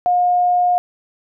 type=tone; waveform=sine; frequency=715 Hz; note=F5; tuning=41 cents sharp; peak=-12 dBFS; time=0.06-0.78 s; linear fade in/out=0 ms; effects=none